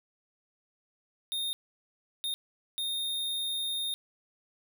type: tone bursts at uneven times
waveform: square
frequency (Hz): 3681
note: A#7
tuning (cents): -23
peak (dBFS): -31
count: 3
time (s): 1.32-1.53 / 2.24-2.34 / 2.78-3.94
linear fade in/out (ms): 0
effects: none